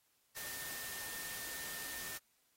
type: tone in noise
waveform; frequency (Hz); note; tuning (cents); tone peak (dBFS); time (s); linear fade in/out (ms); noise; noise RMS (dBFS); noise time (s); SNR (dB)
sine; 1812; A#6; -50; -49; 0.36-2.18; 10; white; -45; 0.36-2.18; -7
effects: white hiss -75 dBFS RMS until 2.56 s + AAC 48 kbps